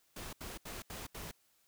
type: noise bursts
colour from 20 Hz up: pink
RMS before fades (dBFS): -45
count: 5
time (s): 0.16-1.314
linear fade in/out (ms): 5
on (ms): 170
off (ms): 76
effects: white hiss -72 dBFS RMS until 1.67 s